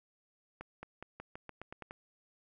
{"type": "accelerating click train", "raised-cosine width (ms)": 0.5, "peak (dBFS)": -29, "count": 10, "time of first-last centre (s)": [0.61, 1.909], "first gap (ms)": 220, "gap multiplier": 0.89, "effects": []}